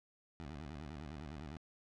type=tone with vibrato; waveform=15% pulse; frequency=75 Hz; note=D2; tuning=37 cents sharp; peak=-39 dBFS; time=0.4-1.57 s; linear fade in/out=0 ms; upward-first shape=square; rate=9.9 Hz; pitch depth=140 cents each way; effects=low-pass 5000 Hz 12 dB/octave